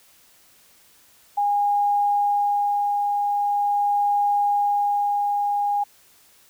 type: tone with tremolo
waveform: sine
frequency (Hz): 817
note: G#5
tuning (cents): -29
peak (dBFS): -17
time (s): 1.37-5.84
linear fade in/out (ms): 10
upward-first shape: sine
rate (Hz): 0.43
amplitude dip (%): 25
effects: white hiss -55 dBFS RMS until 6.49 s